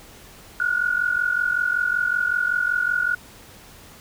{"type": "tone pair together", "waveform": "sine", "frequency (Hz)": [1429.7, 1475], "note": ["F6", "F#6"], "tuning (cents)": [40, -6], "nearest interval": "minor second", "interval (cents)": 54, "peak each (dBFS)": -22, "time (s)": [0.6, 3.15], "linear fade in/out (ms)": 2, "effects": ["pink hiss -46 dBFS RMS until 4 s"]}